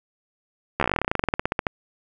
slowing click train, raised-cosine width 0.5 ms, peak -6 dBFS, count 25, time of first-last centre 0.8-1.668 s, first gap 13 ms, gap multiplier 1.08, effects 8-bit

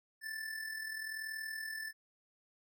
square tone with amplitude modulation, 1760 Hz, A6, in tune, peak -38 dBFS, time 0.21-1.93 s, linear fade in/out 50 ms, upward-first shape sine, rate 40.9 Hz, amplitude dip 55%, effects none

